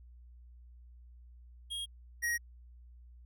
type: tone pair in turn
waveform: square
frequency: 3264 / 1889.9 Hz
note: G#7 / A#6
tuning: -31 / +23 cents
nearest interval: major sixth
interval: 946 cents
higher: first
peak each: -37 / -31 dBFS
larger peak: second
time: 1.7-1.86 / 2.22-2.38 s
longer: neither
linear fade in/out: 20 ms
effects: added 60 Hz sine -52 dBFS peak until 3.25 s